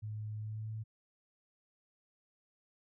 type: tone with pitch glide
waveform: sine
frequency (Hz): 107.1 to 109.67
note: A2 to A2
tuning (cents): -46 to -5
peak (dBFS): -38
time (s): 0.02-0.84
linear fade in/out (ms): 20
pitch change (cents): +41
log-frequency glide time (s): 0.37-0.72
effects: none